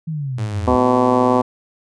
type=linear sweep; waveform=sine; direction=down; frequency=164.3 to 70.2 Hz; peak=-21 dBFS; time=0.07-0.76 s; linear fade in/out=10 ms
type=tone with pitch glide; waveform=sawtooth; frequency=105.4 to 114.94 Hz; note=G#2 to A#2; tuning=+26 to -24 cents; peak=-22 dBFS; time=0.38-1.42 s; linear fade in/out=5 ms; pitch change=+150 cents; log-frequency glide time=0.74-0.87 s
type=harmonic tone; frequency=125.9 Hz; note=B2; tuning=34 cents sharp; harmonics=2 / 3 / 4 / 5 / 6 / 7 / 8 / 9; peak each=-17 / -21 / -19 / -22 / -23 / -22 / -22 / -24 dBFS; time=0.67-1.42 s; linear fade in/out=10 ms
effects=resampled to 22050 Hz